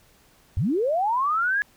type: linear sweep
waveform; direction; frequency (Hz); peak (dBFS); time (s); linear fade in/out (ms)
sine; up; 69.3 to 1700; -20; 0.57-1.62; 0
effects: pink hiss -58 dBFS RMS until 1.76 s